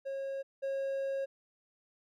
triangle tone pair in turn, 544 / 544 Hz, C#5 / C#5, -33 / -33 cents, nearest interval unison, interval 0 cents, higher neither, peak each -33 / -30 dBFS, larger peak second, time 0.05-0.43 / 0.62-1.26 s, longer second, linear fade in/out 20 ms, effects none

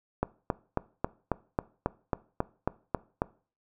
click train, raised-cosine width 1 ms, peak -12 dBFS, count 12, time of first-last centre 0.23-3.219 s, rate 3.68 Hz, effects noise-tail reverb RT60 0.4 s tail -20 dB re dry

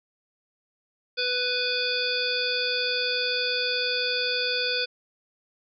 harmonic tone with a mistuned harmonic, 495.8 Hz, B4, 7 cents sharp, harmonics 1 / 3 / 5 / 7 / 9 / 10, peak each -31 / -31 / -31 / -31 / -31 / -31 dBFS, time 1.17-4.86 s, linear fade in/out 20 ms, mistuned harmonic 10, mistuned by -35 cents, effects none

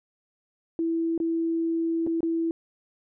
sine tone with dropouts, 330 Hz, E4, 2 cents sharp, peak -23 dBFS, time 0.79-2.51 s, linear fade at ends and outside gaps 1 ms, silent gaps 1.178-1.201 / 2.066-2.072 / 2.206-2.23 s, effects none

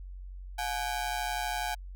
sawtooth ring-modulated tone, 784 Hz, G5, in tune, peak -24 dBFS, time 0.58-1.75 s, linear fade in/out 10 ms, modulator 66.1 Hz, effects added 46 Hz sine -40 dBFS peak until 1.95 s

